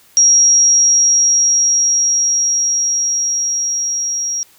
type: tone with level ramp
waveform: sine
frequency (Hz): 5650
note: F8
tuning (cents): +19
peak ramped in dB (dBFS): -6 to -17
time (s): 0.17-4.43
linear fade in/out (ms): 0
effects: white hiss -49 dBFS RMS until 4.58 s